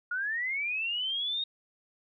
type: linear sweep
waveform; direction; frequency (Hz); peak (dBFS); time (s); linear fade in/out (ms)
sine; up; 1412 to 3741; -29; 0.11-1.44; 5
effects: none